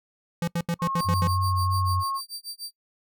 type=tone bursts; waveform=square; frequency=170.3 Hz; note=F3; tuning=43 cents flat; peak=-24 dBFS; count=7; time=0.42-1.274 s; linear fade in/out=2 ms; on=56 ms; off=77 ms
type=tone with pitch glide; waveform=sine; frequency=1081 to 1087.9 Hz; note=C#6 to C#6; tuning=-44 to -33 cents; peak=-26 dBFS; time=0.79-2.21 s; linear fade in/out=50 ms; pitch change=+11 cents; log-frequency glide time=1-1.86 s
type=tone with tremolo; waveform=sawtooth; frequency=4663 Hz; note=D8; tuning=13 cents flat; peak=-29 dBFS; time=0.99-2.71 s; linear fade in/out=0 ms; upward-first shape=sine; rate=6.8 Hz; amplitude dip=100%
type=tone with vibrato; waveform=sine; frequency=92.5 Hz; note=F#2; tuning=in tune; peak=-23 dBFS; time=1.04-2.04 s; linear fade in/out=50 ms; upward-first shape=sine; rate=3.1 Hz; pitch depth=26 cents each way
effects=noise-tail reverb RT60 0.1 s tail -22 dB re dry